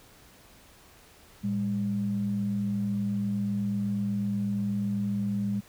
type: tone pair together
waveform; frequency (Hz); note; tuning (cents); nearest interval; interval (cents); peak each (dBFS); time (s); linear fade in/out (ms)
sine; 112.81 / 201; A2 / G3; +44 / +44; minor seventh; 1000; -33 / -26; 1.43-5.61; 20
effects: tanh soft clip ceiling -19 dBFS + pink hiss -55 dBFS RMS until 5.68 s